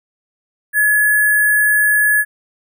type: tone with sample-and-hold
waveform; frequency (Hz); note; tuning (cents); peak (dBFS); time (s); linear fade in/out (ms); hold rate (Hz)
sine; 1699; G#6; +39; -10; 0.73-2.25; 50; 11025
effects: none